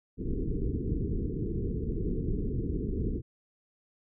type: low-pass noise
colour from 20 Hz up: pink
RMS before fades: -31 dBFS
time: 0.17-3.22 s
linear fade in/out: 50 ms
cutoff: 450 Hz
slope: 96 dB/octave
effects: none